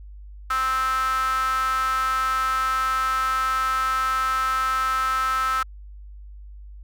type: tone with high-pass filter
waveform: sawtooth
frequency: 261.6 Hz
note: C4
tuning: in tune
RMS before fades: -23 dBFS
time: 0.5-5.63 s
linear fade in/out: 5 ms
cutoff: 1300 Hz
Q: 9.6
effects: added 50 Hz sine -38 dBFS peak until 6.83 s